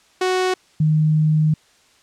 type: tone pair in turn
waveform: sawtooth / sine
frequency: 370 / 154.76 Hz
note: F#4 / D#3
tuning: 0 / -9 cents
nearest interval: octave + minor third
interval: 1509 cents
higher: first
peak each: -13 dBFS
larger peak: neither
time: 0.21-0.54 / 0.8-1.54 s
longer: second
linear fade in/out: 5 ms
effects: white hiss -55 dBFS RMS until 2.02 s + low-pass 7000 Hz 12 dB/octave